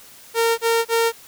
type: tone bursts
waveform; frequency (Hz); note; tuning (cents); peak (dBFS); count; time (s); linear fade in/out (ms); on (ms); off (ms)
sawtooth; 459.5; A#4; -25; -12; 3; 0.34-1.124; 50; 240; 32
effects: white hiss -45 dBFS RMS until 1.27 s